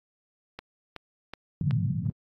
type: click train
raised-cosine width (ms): 0.3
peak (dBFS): -21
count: 4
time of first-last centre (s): 0.59-1.709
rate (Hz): 2.68
type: band-pass noise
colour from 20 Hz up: white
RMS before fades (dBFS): -27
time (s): 1.61-2.1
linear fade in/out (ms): 2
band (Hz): 100 to 180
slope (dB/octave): 48
effects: AAC 32 kbps